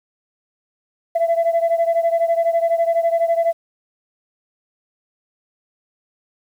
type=beating tone pair; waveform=sine; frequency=667 / 679 Hz; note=E5 / F5; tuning=+20 / -49 cents; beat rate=12 Hz; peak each=-15 / -18 dBFS; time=1.15-3.53 s; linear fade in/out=10 ms; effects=tanh soft clip ceiling -11 dBFS + 8-bit